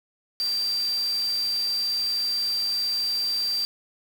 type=tone in noise; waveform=sine; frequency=4699 Hz; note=D8; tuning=in tune; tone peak=-23 dBFS; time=0.4-3.65 s; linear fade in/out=0 ms; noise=white; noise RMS=-40 dBFS; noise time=0.4-3.65 s; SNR=+14 dB; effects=none